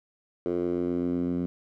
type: tone with band-pass filter sweep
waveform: 10% pulse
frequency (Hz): 87.8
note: F2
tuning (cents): +10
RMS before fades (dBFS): -28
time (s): 0.46-1.46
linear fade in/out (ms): 0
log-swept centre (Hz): 390 to 220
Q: 2.7
effects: none